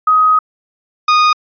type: tone pair in turn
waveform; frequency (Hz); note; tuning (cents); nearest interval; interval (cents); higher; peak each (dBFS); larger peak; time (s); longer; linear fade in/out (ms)
sine / 40% pulse; 1258 / 1235; D#6 / D#6; +19 / -13; unison; 32; first; -7; neither; 0.07-0.39 / 1.08-1.33; first; 5
effects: resampled to 11025 Hz